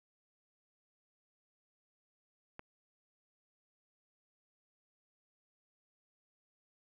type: click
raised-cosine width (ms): 0.5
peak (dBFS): -30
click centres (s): 2.594
effects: 11-bit